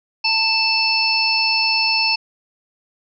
harmonic tone with a mistuned harmonic, 880 Hz, A5, in tune, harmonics 1 / 3 / 5 / 6, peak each -24 / -19 / -21 / -20 dBFS, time 0.24-2.16 s, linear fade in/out 10 ms, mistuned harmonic 1, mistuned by +31 cents, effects none

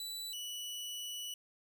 sawtooth tone pair in turn, 3962 / 2952 Hz, B7 / F#7, +5 / -5 cents, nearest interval perfect fourth, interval 510 cents, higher first, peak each -37 / -37 dBFS, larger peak neither, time 0-0.33 / 0.33-1.34 s, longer second, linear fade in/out 2 ms, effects none

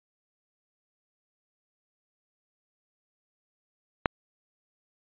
click, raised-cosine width 0.5 ms, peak -5 dBFS, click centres 4.058 s, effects resampled to 8000 Hz

